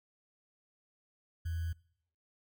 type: tone with sample-and-hold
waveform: sine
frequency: 83 Hz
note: E2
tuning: 12 cents sharp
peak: -33 dBFS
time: 1.45-1.73 s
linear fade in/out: 10 ms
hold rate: 1575 Hz
effects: noise-tail reverb RT60 0.7 s tail -23 dB re dry